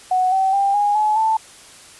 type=tone with pitch steps; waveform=sine; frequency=740 / 766.5 / 794 / 822.5 / 852 / 882.6 Hz; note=F#5 / G5 / G5 / G#5 / G#5 / A5; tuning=0 / -39 / +22 / -17 / +44 / +5 cents; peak=-14 dBFS; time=0.11-1.37 s; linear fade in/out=5 ms; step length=210 ms; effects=white hiss -43 dBFS RMS until 1.99 s + resampled to 24000 Hz